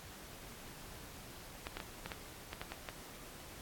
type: clicks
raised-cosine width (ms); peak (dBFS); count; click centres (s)
0.3; -25; 9; 1.669 / 1.77 / 1.802 / 2.06 / 2.118 / 2.531 / 2.615 / 2.72 / 2.888
effects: pink hiss -52 dBFS RMS until 3.61 s + AAC 64 kbps